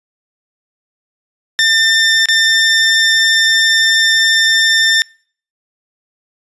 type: tone with dropouts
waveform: 20% pulse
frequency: 1797 Hz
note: A6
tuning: 36 cents sharp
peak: -4 dBFS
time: 1.59-5.02 s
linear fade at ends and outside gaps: 0 ms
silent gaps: 2.257-2.286 s
effects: noise-tail reverb RT60 0.5 s tail -26 dB re dry + resampled to 24000 Hz